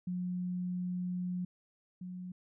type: tone pair in turn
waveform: sine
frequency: 180 / 181.46 Hz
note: F#3 / F#3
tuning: -47 / -33 cents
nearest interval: unison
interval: 14 cents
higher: second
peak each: -33 / -40 dBFS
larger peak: first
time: 0.07-1.45 / 2.01-2.32 s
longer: first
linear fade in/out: 5 ms
effects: none